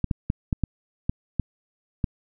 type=clicks; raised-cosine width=5 ms; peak=-10 dBFS; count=8; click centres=0.043 / 0.112 / 0.301 / 0.528 / 0.637 / 1.095 / 1.397 / 2.042 s; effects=none